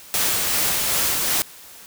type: noise with tremolo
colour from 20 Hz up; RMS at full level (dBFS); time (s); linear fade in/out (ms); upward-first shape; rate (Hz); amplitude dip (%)
white; -20; 0.14-1.42; 0; sine; 2.6; 25
effects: white hiss -43 dBFS RMS until 1.86 s